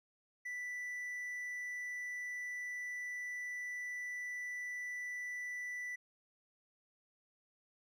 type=tone; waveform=triangle; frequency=1975.5 Hz; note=B6; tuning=in tune; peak=-38 dBFS; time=0.45-5.96 s; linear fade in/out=10 ms; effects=none